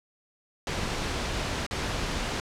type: noise with dropouts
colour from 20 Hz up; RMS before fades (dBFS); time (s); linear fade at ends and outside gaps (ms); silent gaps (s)
pink; -30; 0.67-2.4; 1; 1.665-1.71
effects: low-pass 6000 Hz 12 dB/octave